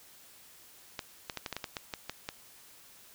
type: clicks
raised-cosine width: 0.2 ms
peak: -18 dBFS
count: 11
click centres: 0.992 / 1.298 / 1.373 / 1.462 / 1.527 / 1.566 / 1.642 / 1.768 / 1.938 / 2.096 / 2.289 s
effects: white hiss -56 dBFS RMS until 3.14 s